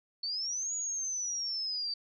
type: linear two-way sweep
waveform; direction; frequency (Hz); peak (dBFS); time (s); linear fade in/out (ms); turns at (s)
sine; up then down; 4400 to 6840 to 4608; -32; 0.23-1.94; 5; 0.74
effects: none